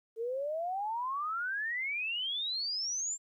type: exponential sweep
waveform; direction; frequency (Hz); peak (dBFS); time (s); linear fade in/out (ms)
sine; up; 440 to 7459; -32; 0.16-3.18; 50
effects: 12-bit